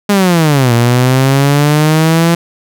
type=linear two-way sweep; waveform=sawtooth; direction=down then up; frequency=207.2 to 116.54 to 170.3 Hz; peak=-3 dBFS; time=0.09-2.35 s; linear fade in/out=5 ms; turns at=0.73 s; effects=none